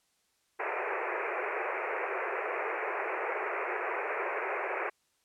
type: band-pass noise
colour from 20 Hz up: pink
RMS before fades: -34 dBFS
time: 0.59-4.9 s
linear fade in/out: 10 ms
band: 360 to 2500 Hz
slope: 96 dB/octave
effects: white hiss -73 dBFS RMS until 5.24 s + low-pass 10000 Hz 12 dB/octave